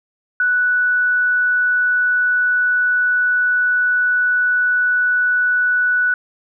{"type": "tone", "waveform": "sine", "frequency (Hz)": 1480, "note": "F#6", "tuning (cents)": 0, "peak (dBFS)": -13, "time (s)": [0.4, 6.14], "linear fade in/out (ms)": 2, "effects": []}